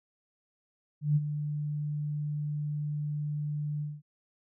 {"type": "tone with ADSR envelope", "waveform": "sine", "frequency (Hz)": 148.5, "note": "D3", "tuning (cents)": 20, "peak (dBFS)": -20, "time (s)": [1.01, 4.02], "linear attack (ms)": 150, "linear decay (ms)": 35, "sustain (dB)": -10, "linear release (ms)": 210, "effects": []}